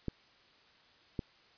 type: clicks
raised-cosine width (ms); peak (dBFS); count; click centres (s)
3; -21; 2; 0.083 / 1.192
effects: white hiss -63 dBFS RMS until 1.57 s + resampled to 11025 Hz